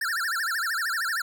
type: tone with vibrato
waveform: square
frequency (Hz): 1568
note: G6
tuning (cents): 0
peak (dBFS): -26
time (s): 0.01-1.22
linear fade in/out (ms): 5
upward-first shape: sine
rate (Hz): 13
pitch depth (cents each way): 280
effects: none